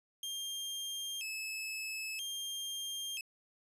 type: tone with vibrato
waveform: sawtooth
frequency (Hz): 2884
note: F#7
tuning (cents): -45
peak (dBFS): -35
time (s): 0.23-3.21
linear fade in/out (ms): 2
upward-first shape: square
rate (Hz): 0.51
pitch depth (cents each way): 180
effects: resampled to 32000 Hz